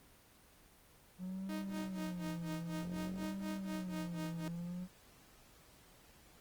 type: tone with vibrato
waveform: triangle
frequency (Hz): 181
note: F#3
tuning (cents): -38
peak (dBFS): -38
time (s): 1.18-4.88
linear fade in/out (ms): 50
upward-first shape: sine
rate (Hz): 0.55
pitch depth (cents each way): 130
type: tone with tremolo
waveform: sawtooth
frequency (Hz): 311.1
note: D#4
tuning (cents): 0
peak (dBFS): -37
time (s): 1.49-4.48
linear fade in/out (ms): 2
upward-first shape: sine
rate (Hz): 4.1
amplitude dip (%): 90
type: click train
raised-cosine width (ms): 2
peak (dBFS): -38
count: 20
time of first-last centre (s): 2.83-3.249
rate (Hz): 45.3
effects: pink hiss -63 dBFS RMS until 6.4 s + Opus 24 kbps